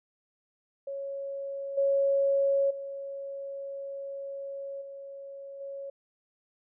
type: tone with level steps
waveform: sine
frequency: 553 Hz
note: C#5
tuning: 4 cents flat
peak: -33 / -22 / -35 / -40 / -36 dBFS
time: 0.87-5.9 s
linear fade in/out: 5 ms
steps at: 1.77 / 2.7 / 4.81 / 5.6 s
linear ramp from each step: 10 ms
effects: none